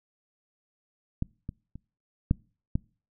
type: clicks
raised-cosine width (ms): 5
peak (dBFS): -15 / -22 / -29 / -9 / -13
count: 5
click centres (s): 1.224 / 1.491 / 1.756 / 2.311 / 2.755
effects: noise-tail reverb RT60 0.4 s tail -26 dB re dry